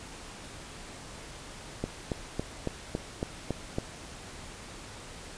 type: click train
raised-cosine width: 2 ms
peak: -16 dBFS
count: 8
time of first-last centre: 1.84-3.784 s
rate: 3.6 Hz
effects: pink hiss -45 dBFS RMS until 5.37 s + resampled to 22050 Hz